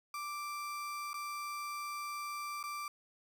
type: tone with dropouts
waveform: 35% pulse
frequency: 1174.7 Hz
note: D6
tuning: in tune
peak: -37 dBFS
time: 0.14-2.88 s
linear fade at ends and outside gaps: 2 ms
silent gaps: 1.132-1.141 / 2.629-2.638 s
effects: none

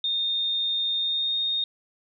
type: tone with pitch glide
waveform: sine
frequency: 3656 to 3692 Hz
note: A#7 to A#7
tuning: -34 to -17 cents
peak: -23 dBFS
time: 0.04-1.64 s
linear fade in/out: 2 ms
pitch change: +17 cents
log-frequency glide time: 0.97-1.35 s
effects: none

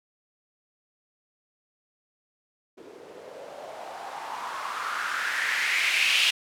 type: noise with low-pass filter sweep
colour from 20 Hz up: violet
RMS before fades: -29 dBFS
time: 2.77-6.31 s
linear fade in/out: 10 ms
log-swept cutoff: 380 to 2900 Hz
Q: 3.9
effects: none

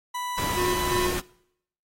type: tone with pitch glide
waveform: 40% pulse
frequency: 987.8 to 994.1 Hz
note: B5 to B5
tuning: 0 to +11 cents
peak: -28 dBFS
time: 0.14-1.07 s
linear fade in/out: 10 ms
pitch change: +11 cents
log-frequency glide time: 0.57-0.91 s
type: noise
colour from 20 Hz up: pink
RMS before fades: -31 dBFS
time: 0.38-1.2 s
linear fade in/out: 0 ms
type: tone with tremolo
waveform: square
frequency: 360 Hz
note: F#4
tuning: 47 cents flat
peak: -25 dBFS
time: 0.55-1.21 s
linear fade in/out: 50 ms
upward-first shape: square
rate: 2.7 Hz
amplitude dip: 50%
effects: noise-tail reverb RT60 0.7 s tail -22 dB re dry + AAC 48 kbps

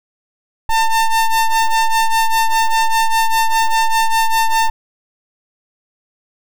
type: ring-modulated tone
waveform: square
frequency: 449.5 Hz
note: A4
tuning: 37 cents sharp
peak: -9 dBFS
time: 0.69-4.7 s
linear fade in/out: 5 ms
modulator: 447 Hz
effects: none

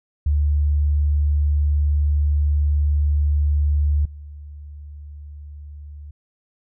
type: tone with level steps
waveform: sine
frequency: 73.42 Hz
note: D2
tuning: in tune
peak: -15 / -34 dBFS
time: 0.26-6.11 s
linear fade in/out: 5 ms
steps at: 4.05 s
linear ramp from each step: 5 ms
effects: none

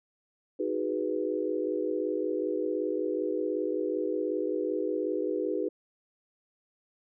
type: chord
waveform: sine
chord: G# minor seventh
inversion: second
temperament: equal with one note detuned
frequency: 312.6 / 370 / 415.3 / 493.9 Hz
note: D#4 / F#4 / G#4 / B4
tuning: +8 / 0 / 0 / 0 cents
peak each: -33 dBFS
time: 0.59-5.69 s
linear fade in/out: 10 ms
effects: none

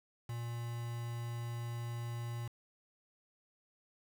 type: tone with quantisation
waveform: triangle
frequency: 117.9 Hz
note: A#2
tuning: 20 cents sharp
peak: -36 dBFS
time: 0.29-2.48 s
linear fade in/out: 5 ms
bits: 8
effects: none

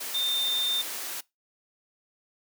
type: tone in noise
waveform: sine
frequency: 3611 Hz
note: A7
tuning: 44 cents sharp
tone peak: -25 dBFS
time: 0.14-0.82 s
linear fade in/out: 10 ms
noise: white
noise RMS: -35 dBFS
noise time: 0-1.21 s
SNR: +7 dB
effects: noise-tail reverb RT60 0.2 s tail -22 dB re dry + high-pass 300 Hz 12 dB/octave

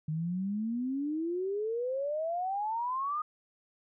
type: exponential sweep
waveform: sine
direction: up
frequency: 151.5 to 1244.5 Hz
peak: -30 dBFS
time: 0.08-3.22 s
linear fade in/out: 5 ms
effects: none

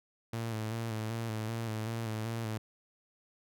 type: tone with vibrato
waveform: sawtooth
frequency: 112.1 Hz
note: A2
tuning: 33 cents sharp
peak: -30 dBFS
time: 0.33-2.58 s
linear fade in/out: 5 ms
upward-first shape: square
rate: 2.6 Hz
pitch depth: 41 cents each way
effects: none

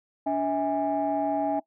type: tone cluster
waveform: sine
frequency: 287 / 647 / 821 Hz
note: D4 / E5 / G#5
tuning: -40 / -32 / -20 cents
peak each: -27 dBFS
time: 0.26-1.6 s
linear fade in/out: 10 ms
effects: noise-tail reverb RT60 0.1 s tail -20 dB re dry + tanh soft clip ceiling -17 dBFS

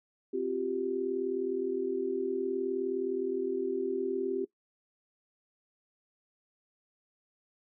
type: chord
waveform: sine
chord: C suspended fourth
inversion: none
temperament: equal with one note detuned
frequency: 261.6 / 349.2 / 388.6 Hz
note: C4 / F4 / G4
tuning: 0 / 0 / -15 cents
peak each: -37 / -35 / -31 dBFS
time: 0.33-4.45 s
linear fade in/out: 10 ms
effects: noise-tail reverb RT60 0.1 s tail -19 dB re dry

